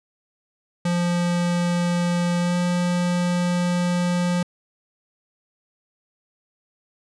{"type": "tone with pitch glide", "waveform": "square", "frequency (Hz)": [174.61, 176.64], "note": ["F3", "F3"], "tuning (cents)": [0, 20], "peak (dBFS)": -20, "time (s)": [0.85, 4.43], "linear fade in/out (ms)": 5, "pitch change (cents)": 20, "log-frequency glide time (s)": [2.4, 2.56], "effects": ["resampled to 22050 Hz"]}